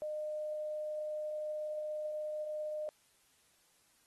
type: tone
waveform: sine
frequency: 609 Hz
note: D#5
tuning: 37 cents flat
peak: -36 dBFS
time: 0.02-2.89 s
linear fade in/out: 0 ms
effects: white hiss -70 dBFS RMS until 4.06 s + AAC 32 kbps